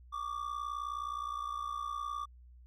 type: ring-modulated tone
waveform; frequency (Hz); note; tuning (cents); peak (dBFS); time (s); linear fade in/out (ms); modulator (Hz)
triangle; 1167; D6; -11; -31; 0.12-2.26; 20; 29.7
effects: added 61 Hz sine -53 dBFS peak until 2.66 s